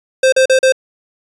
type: tone bursts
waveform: square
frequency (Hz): 523.3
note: C5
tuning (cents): 0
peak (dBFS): -8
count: 4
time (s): 0.23-0.723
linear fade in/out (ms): 5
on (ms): 94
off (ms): 39
effects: resampled to 22050 Hz